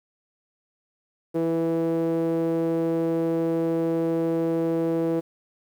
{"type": "tone with band-pass filter", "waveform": "sawtooth", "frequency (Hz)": 164.81, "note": "E3", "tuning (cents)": 0, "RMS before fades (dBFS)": -24, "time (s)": [1.34, 5.21], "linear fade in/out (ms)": 20, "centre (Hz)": 410, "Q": 6.1, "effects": ["9-bit"]}